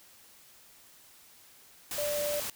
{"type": "tone in noise", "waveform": "sine", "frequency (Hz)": 587.3, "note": "D5", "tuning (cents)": 0, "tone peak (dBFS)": -30, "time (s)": [1.98, 2.4], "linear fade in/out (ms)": 2, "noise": "white", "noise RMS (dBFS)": -36, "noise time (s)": [1.91, 2.5], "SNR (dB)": 3, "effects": ["white hiss -57 dBFS RMS until 2.55 s"]}